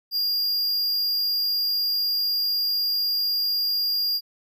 square tone, 4816 Hz, D8, 43 cents sharp, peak -22 dBFS, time 0.11-4.21 s, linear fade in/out 50 ms, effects none

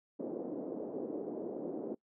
pink band-pass noise, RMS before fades -40 dBFS, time 0.19-1.95 s, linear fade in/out 10 ms, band 270 to 500 Hz, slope 24 dB/octave, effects noise-tail reverb RT60 0.1 s tail -23 dB re dry

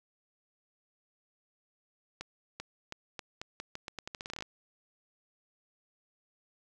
accelerating click train, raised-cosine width 0.2 ms, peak -22 dBFS, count 19, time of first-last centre 2.21-4.424 s, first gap 390 ms, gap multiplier 0.83, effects none

